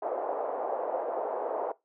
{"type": "band-pass noise", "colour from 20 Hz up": "pink", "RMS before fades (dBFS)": -32, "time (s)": [0.02, 1.72], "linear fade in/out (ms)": 5, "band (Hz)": [470, 800], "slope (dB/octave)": 24, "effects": ["noise-tail reverb RT60 0.2 s tail -20 dB re dry", "high-pass 300 Hz 12 dB/octave"]}